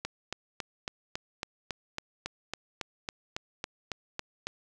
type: click train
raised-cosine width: 0.2 ms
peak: -16 dBFS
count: 17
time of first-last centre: 0.05-4.47 s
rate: 3.62 Hz
effects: none